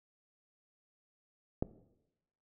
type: click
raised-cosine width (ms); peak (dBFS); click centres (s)
2; -17; 1.625
effects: noise-tail reverb RT60 0.9 s tail -17 dB re dry